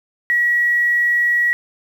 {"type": "tone with quantisation", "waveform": "sine", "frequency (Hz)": 1920, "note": "B6", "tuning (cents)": -49, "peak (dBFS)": -13, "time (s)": [0.3, 1.53], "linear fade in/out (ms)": 0, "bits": 7, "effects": []}